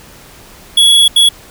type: tone bursts at uneven times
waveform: square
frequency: 3365 Hz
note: G#7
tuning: 22 cents sharp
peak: -5 dBFS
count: 2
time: 0.77-1.08 / 1.16-1.29 s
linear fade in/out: 5 ms
effects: pink hiss -38 dBFS RMS until 1.5 s